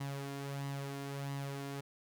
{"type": "tone with flanger", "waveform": "sawtooth", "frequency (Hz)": 139.4, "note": "C#3", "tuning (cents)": 10, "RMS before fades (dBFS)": -41, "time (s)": [0, 1.81], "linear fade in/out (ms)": 10, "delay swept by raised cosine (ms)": [1, 2.9], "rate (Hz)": 1.5, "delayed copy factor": 0.5, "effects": []}